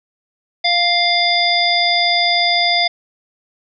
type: harmonic tone with a mistuned harmonic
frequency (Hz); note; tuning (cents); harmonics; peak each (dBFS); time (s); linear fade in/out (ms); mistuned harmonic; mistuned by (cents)
698.5; F5; 0; 1 / 3 / 5 / 7; -18 / -18 / -18 / -18; 0.64-2.88; 10; 5; +25
effects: none